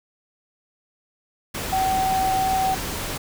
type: tone in noise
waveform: sine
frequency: 761 Hz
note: F#5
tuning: 48 cents sharp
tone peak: -19 dBFS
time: 1.72-2.75 s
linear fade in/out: 10 ms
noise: pink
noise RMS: -29 dBFS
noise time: 1.54-3.18 s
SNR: +7 dB
effects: none